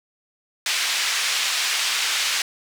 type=band-pass noise; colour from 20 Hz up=pink; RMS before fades=-23 dBFS; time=0.66-2.42 s; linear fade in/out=2 ms; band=2100 to 6400 Hz; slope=12 dB/octave; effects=none